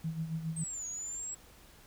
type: tone with tremolo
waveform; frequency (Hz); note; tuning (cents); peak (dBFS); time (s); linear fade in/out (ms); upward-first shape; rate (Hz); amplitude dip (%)
sine; 161.2; E3; -38; -31; 0.04-0.64; 5; sine; 7.3; 65
type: linear two-way sweep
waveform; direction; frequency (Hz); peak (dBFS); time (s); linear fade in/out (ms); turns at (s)
sine; down then up; 8372 to 6645 to 7750; -37; 0.56-1.35; 10; 0.87
effects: added 50 Hz sine -63 dBFS peak until 1.86 s + pink hiss -58 dBFS RMS until 1.86 s